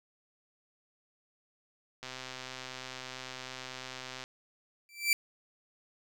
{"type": "click train", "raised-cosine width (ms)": 0.2, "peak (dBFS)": -24, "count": 286, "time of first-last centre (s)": [2.03, 4.239], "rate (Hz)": 129}
{"type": "tone with exponential growth", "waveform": "sawtooth", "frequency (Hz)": 2336, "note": "D7", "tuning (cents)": -10, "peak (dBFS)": -17, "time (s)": [4.89, 5.13], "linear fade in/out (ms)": 1, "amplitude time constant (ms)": 52}
{"effects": []}